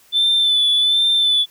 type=tone with vibrato; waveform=sine; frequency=3513 Hz; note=A7; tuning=3 cents flat; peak=-11 dBFS; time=0.12-1.46 s; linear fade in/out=50 ms; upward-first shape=sine; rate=1.3 Hz; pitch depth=34 cents each way; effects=tanh soft clip ceiling -10 dBFS + white hiss -52 dBFS RMS until 1.5 s